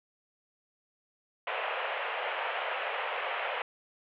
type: band-pass noise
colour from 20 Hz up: pink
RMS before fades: -34 dBFS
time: 1.47-3.62 s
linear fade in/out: 2 ms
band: 490 to 3000 Hz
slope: 48 dB/octave
effects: none